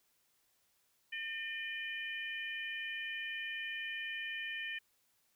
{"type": "harmonic tone", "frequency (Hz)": 604, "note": "D5", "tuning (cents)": 48, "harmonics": [3, 4, 5], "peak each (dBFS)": [-41, -43, -45], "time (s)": [1.12, 4.79], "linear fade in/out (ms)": 10, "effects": ["white hiss -75 dBFS RMS until 5.35 s"]}